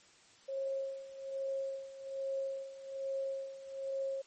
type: tone with tremolo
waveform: sine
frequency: 541 Hz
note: C#5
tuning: 42 cents flat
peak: -33 dBFS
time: 0.48-4.22 s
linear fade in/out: 10 ms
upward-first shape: sine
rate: 1.2 Hz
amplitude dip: 80%
effects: white hiss -62 dBFS RMS until 4.26 s + MP3 32 kbps